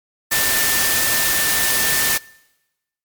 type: tone in noise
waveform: sine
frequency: 1785 Hz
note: A6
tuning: 24 cents sharp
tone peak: -22 dBFS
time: 0.31-2.18 s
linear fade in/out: 10 ms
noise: white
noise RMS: -18 dBFS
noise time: 0.31-2.18 s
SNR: -7 dB
effects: noise-tail reverb RT60 1.0 s tail -24 dB re dry + MP3 96 kbps